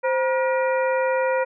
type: harmonic tone with a mistuned harmonic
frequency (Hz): 478.1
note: A#4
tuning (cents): +44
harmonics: 1 / 2 / 3 / 4 / 5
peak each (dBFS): -20 / -26 / -30 / -32 / -34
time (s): 0.03-1.45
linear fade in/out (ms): 20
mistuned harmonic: 1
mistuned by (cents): +150
effects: none